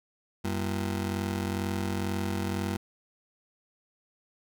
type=ring-modulated tone; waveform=25% pulse; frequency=142.7 Hz; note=D3; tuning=49 cents flat; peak=-22 dBFS; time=0.44-2.77 s; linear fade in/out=10 ms; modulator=50.3 Hz; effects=none